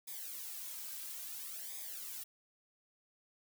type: noise with flanger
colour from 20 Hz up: blue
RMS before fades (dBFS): -45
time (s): 0.07-2.24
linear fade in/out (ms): 10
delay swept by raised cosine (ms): 0.69 to 2.89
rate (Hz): 0.59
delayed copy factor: -0.95
effects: none